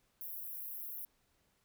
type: high-pass noise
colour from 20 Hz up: white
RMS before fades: -44 dBFS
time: 0.21-1.05 s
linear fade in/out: 0 ms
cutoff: 11000 Hz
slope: 96 dB/octave
effects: pink hiss -75 dBFS RMS until 1.64 s